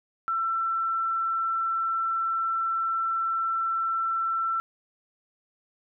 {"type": "tone", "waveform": "sine", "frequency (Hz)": 1341, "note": "E6", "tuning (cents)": 29, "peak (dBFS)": -24, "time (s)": [0.28, 4.6], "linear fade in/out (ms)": 0, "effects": []}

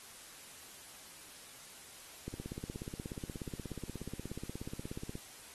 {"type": "click train", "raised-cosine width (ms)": 3, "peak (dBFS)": -28, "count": 49, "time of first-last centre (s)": [2.28, 5.154], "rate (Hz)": 16.7, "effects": ["white hiss -53 dBFS RMS until 5.54 s", "AAC 32 kbps"]}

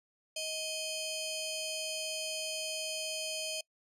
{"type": "ring-modulated tone", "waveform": "15% pulse", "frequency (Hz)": 1881, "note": "A#6", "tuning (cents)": 15, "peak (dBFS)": -26, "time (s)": [0.36, 3.61], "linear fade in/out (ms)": 5, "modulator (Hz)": 1250, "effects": ["noise-tail reverb RT60 0.1 s tail -24 dB re dry", "resampled to 32000 Hz"]}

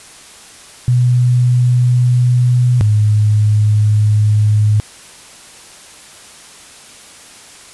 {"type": "tone pair in turn", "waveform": "sine", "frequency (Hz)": [123.47, 105.84], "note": ["B2", "G#2"], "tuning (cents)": [0, 33], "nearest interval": "minor third", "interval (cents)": 267, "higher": "first", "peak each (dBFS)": -8, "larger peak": "neither", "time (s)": [[0.88, 2.81], [2.81, 4.8]], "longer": "second", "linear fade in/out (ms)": 0, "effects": ["white hiss -38 dBFS RMS until 7.73 s", "resampled to 24000 Hz"]}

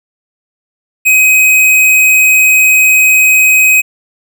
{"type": "tone", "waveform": "square", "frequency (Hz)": 2524, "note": "D#7", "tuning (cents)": 24, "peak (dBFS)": -5, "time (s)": [1.05, 3.82], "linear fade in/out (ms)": 20, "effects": []}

